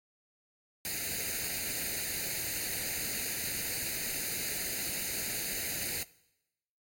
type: noise with comb filter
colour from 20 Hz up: white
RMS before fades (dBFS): -35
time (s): 0.85-6.03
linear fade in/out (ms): 0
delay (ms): 0.45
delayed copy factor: +0.85
effects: noise-tail reverb RT60 0.9 s tail -21 dB re dry + AAC 64 kbps